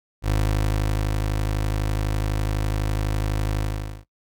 25% pulse tone with ADSR envelope, 52 Hz, G#1, 3 cents sharp, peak -15 dBFS, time 0.22-4.05 s, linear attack 68 ms, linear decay 870 ms, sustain -3 dB, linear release 460 ms, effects noise-tail reverb RT60 0.1 s tail -18 dB re dry

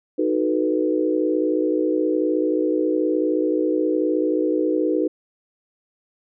sine chord, B dominant seventh, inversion first, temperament equal, 311.1 / 370 / 440 / 493.9 Hz, D#4 / F#4 / A4 / B4, 0 / 0 / 0 / 0 cents, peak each -21 / -24 / -26 / -24 dBFS, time 0.18-5.08 s, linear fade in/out 10 ms, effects none

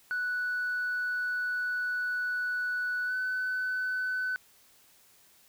sine tone with pitch glide, 1480 to 1506.7 Hz, F#6 to F#6, 0 to +31 cents, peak -27 dBFS, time 0.11-4.36 s, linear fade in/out 0 ms, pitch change +31 cents, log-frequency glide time 3.06-3.14 s, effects tanh soft clip ceiling -26 dBFS + white hiss -61 dBFS RMS until 5.48 s

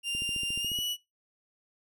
40% pulse tone with pitch glide, 2794 to 2943 Hz, F7 to F#7, 0 to -10 cents, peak -29 dBFS, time 0.03-0.97 s, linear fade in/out 50 ms, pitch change +90 cents, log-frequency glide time 0.59-0.8 s
click train, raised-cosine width 3 ms, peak -30 dBFS, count 10, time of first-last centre 0.15-0.788 s, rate 14.1 Hz
effects noise-tail reverb RT60 0.2 s tail -19 dB re dry

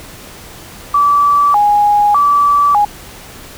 sine tone with vibrato, 977 Hz, B5, 19 cents flat, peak -7 dBFS, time 0.94-2.85 s, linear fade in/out 5 ms, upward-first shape square, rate 0.83 Hz, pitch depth 290 cents each way, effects pink hiss -34 dBFS RMS until 3.57 s

